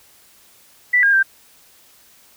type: tone with pitch steps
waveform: sine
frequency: 1973 / 1619 / 1573 Hz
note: B6 / G#6 / G6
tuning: -2 / -45 / +6 cents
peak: -11 dBFS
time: 0.93-1.23 s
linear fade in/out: 10 ms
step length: 100 ms
effects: white hiss -51 dBFS RMS until 2.36 s